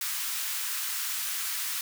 white high-pass noise, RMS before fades -32 dBFS, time 0.01-1.81 s, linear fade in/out 2 ms, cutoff 1100 Hz, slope 24 dB/octave, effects none

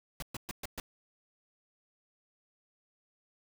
pink noise bursts, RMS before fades -39 dBFS, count 5, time 0.2-0.8 s, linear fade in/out 2 ms, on 24 ms, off 120 ms, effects none

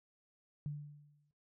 sine tone with exponential decay, 146.83 Hz, D3, in tune, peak -35 dBFS, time 0.66-1.31 s, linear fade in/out 0 ms, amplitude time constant 140 ms, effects noise-tail reverb RT60 0.3 s tail -20 dB re dry

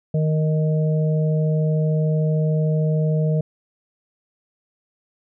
harmonic tone, 155.56 Hz, D#3, in tune, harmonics 1 / 3 / 4, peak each -17 / -27 / -29 dBFS, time 0.14-3.41 s, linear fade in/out 5 ms, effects none

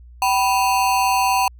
square ring-modulated tone, 880 Hz, A5, in tune, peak -13 dBFS, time 0.22-1.48 s, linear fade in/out 2 ms, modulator 108 Hz, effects added 60 Hz sine -40 dBFS peak until 1.59 s

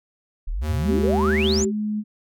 sine exponential sweep, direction up, 30.87 to 7520 Hz, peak -23 dBFS, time 0.47-1.65 s, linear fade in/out 10 ms
square tone, 76.2 Hz, D#2, 36 cents flat, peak -24 dBFS, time 0.61-1.66 s, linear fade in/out 50 ms
sine tone with pitch glide, 207.7 to 211.5 Hz, G#3 to G#3, 0 to +32 cents, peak -22 dBFS, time 0.85-2.04 s, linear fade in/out 50 ms, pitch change +32 cents, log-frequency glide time 1.21-1.42 s
sine tone with vibrato, 385.9 Hz, G4, 27 cents flat, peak -21 dBFS, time 0.87-1.72 s, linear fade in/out 50 ms, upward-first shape sine, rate 14 Hz, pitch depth 11 cents each way
effects none

